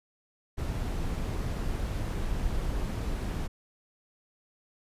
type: noise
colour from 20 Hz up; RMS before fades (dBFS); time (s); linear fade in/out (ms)
brown; -31; 0.57-3.48; 20
effects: resampled to 32000 Hz